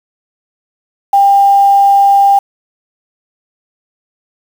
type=tone with quantisation; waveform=sine; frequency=796 Hz; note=G5; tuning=26 cents sharp; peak=-4 dBFS; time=1.13-2.39 s; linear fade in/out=5 ms; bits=5; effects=none